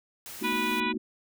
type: noise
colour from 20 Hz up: white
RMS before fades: -42 dBFS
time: 0.26-0.8 s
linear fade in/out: 0 ms
type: chord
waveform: sine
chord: B dominant seventh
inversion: third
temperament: equal with one note detuned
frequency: 220 / 241.6 / 311.1 / 370 Hz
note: A3 / B3 / D#4 / F#4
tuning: 0 / -38 / 0 / 0 cents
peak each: -35 dBFS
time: 0.41-0.98 s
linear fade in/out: 10 ms
type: harmonic tone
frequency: 491.1 Hz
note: B4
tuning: 10 cents flat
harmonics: 2 / 3 / 4 / 5 / 6 / 7 / 8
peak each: -31 / -38 / -38 / -31 / -42 / -39 / -41 dBFS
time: 0.43-0.93 s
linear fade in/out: 20 ms
type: clicks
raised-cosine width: 2 ms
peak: -36 dBFS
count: 6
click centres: 0.526 / 0.557 / 0.717 / 0.808 / 0.866 / 0.942 s
effects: none